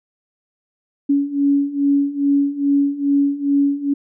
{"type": "beating tone pair", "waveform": "sine", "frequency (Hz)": [280.5, 282.9], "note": ["C#4", "C#4"], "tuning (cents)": [21, 35], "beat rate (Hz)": 2.4, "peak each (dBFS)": [-19, -16], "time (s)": [1.09, 3.94], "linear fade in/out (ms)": 10, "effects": []}